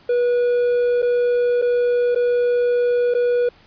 triangle tone with dropouts, 485.8 Hz, B4, 29 cents flat, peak -13 dBFS, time 0.09-3.49 s, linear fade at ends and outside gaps 5 ms, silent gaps 1.02-1.026 / 1.617-1.622 / 2.149-2.158 / 3.14-3.148 s, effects pink hiss -51 dBFS RMS until 3.66 s + resampled to 11025 Hz

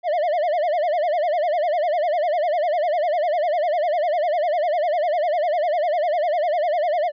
triangle tone with vibrato, 650 Hz, E5, 24 cents flat, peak -16 dBFS, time 0.03-7.12 s, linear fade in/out 50 ms, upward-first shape sine, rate 10 Hz, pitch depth 190 cents each way, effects resampled to 11025 Hz

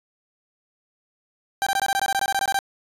30% pulse tone bursts, 786 Hz, G5, 4 cents sharp, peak -17 dBFS, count 15, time 1.62-2.589 s, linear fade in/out 0 ms, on 45 ms, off 21 ms, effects resampled to 32000 Hz

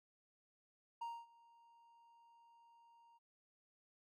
triangle tone with ADSR envelope, 932.3 Hz, A#5, in tune, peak -39 dBFS, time 1.01-3.19 s, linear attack 9 ms, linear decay 240 ms, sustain -24 dB, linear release 25 ms, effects none

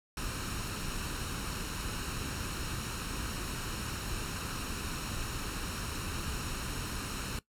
pink noise with comb filter, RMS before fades -37 dBFS, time 0.17-7.39 s, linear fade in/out 2 ms, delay 0.73 ms, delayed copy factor +0.55, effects noise-tail reverb RT60 0.1 s tail -18 dB re dry + low-pass 12000 Hz 12 dB/octave

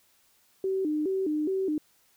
sine tone with vibrato, 340.8 Hz, F4, 42 cents flat, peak -25 dBFS, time 0.64-1.78 s, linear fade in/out 2 ms, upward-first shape square, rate 2.4 Hz, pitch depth 200 cents each way, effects white hiss -65 dBFS RMS until 2.16 s

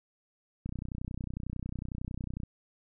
click train, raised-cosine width 5 ms, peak -24 dBFS, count 56, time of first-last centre 0.66-2.434 s, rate 31 Hz, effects none

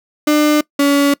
35% pulse tone pair in turn, 300 / 283.1 Hz, D4 / C#4, +37 / +37 cents, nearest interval minor second, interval 100 cents, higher first, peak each -8 dBFS, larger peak neither, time 0.27-0.61 / 0.79-1.14 s, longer second, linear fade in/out 5 ms, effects noise-tail reverb RT60 0.1 s tail -22 dB re dry

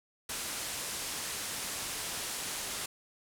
white low-pass noise, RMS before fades -38 dBFS, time 0.29-2.86 s, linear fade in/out 5 ms, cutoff 11000 Hz, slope 24 dB/octave, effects none

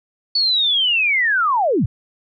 sine linear sweep, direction down, 4495 to 76.9 Hz, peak -14 dBFS, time 0.35-1.86 s, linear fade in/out 5 ms, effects none

